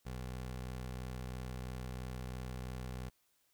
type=tone; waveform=20% pulse; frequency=63 Hz; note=B1; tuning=35 cents sharp; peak=-36 dBFS; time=0.05-3.1 s; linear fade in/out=20 ms; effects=white hiss -75 dBFS RMS until 3.53 s